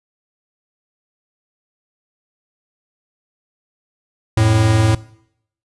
square tone pair together, 89.18 / 110 Hz, F2 / A2, +37 / 0 cents, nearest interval major third, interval 363 cents, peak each -20 / -12 dBFS, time 4.37-4.95 s, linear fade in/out 5 ms, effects noise-tail reverb RT60 0.7 s tail -20 dB re dry + resampled to 24000 Hz

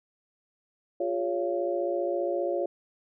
sine tone cluster, 352.8 / 407.8 / 560 / 684 Hz, F4 / G#4 / C#5 / F5, +18 / -32 / +18 / -36 cents, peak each -30 / -35 / -29 / -35 dBFS, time 1-2.66 s, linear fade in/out 5 ms, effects none

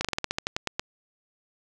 slowing click train, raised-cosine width 0.2 ms, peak -9 dBFS, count 12, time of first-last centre 0.01-0.795 s, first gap 36 ms, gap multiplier 1.13, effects none

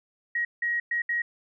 sine tone bursts at uneven times, 1894 Hz, A#6, 27 cents sharp, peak -24 dBFS, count 4, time 0.35-0.45 / 0.62-0.8 / 0.91-1.02 / 1.09-1.22 s, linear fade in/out 5 ms, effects none

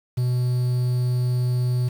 triangle tone with quantisation, 124.4 Hz, B2, 13 cents sharp, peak -17 dBFS, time 0.17-1.89 s, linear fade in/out 10 ms, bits 7, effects none

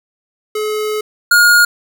square tone pair in turn, 426.9 / 1429.7 Hz, G#4 / F6, +48 / +40 cents, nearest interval octave + major sixth, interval 2092 cents, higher second, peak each -17 / -7 dBFS, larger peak second, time 0.55-1.01 / 1.31-1.65 s, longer first, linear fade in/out 5 ms, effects none

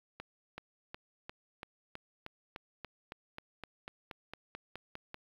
accelerating click train, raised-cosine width 0.3 ms, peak -26 dBFS, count 19, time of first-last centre 0.2-5.144 s, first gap 380 ms, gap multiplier 0.96, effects low-pass 4000 Hz 12 dB/octave + 9-bit

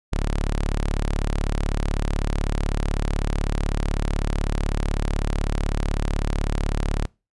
sawtooth tone, 35.99 Hz, D1, 34 cents flat, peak -17 dBFS, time 0.12-7.06 s, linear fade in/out 10 ms, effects noise-tail reverb RT60 0.3 s tail -26 dB re dry + resampled to 24000 Hz

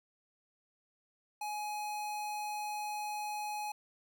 square tone, 840 Hz, G#5, 19 cents sharp, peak -37 dBFS, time 1.41-3.72 s, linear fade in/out 5 ms, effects 12-bit

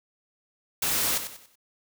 white noise with echo, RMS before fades -26 dBFS, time 0.82-1.18 s, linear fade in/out 5 ms, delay 94 ms, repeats 4, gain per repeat -9 dB, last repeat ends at 1.556 s, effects none

